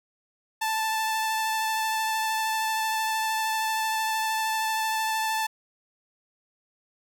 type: tone with vibrato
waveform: sawtooth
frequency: 880 Hz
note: A5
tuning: in tune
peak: -21 dBFS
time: 0.61-5.47 s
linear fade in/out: 10 ms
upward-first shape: sine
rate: 13 Hz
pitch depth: 12 cents each way
effects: none